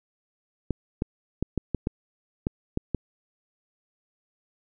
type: clicks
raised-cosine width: 3 ms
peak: -12 dBFS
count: 9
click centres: 0.707 / 1.021 / 1.426 / 1.577 / 1.747 / 1.871 / 2.469 / 2.774 / 2.947 s
effects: none